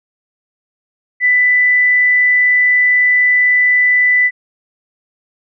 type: tone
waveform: sine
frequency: 1989 Hz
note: B6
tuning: 12 cents sharp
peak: -8 dBFS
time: 1.2-4.31 s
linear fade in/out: 50 ms
effects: none